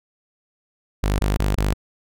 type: tone bursts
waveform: sawtooth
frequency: 50.3 Hz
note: G1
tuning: 45 cents sharp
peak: -14 dBFS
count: 4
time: 1.03-1.736 s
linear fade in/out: 5 ms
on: 160 ms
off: 22 ms
effects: none